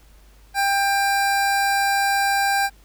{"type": "tone", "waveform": "25% pulse", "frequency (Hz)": 794, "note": "G5", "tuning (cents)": 22, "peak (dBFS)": -14, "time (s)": [0.54, 2.7], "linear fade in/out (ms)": 50, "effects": ["added 50 Hz sine -48 dBFS peak until 2.84 s", "pink hiss -56 dBFS RMS until 2.84 s"]}